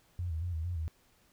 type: tone with vibrato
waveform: sine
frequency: 84.1 Hz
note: E2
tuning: 35 cents sharp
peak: -32 dBFS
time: 0.19-0.88 s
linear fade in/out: 0 ms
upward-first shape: square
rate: 4.4 Hz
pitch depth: 87 cents each way
effects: pink hiss -67 dBFS RMS until 1.32 s